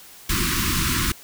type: band-stop noise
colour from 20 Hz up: pink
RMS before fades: -22 dBFS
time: 0.29-1.12 s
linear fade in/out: 5 ms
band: 370 to 1000 Hz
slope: 96 dB/octave
effects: white hiss -45 dBFS RMS until 1.23 s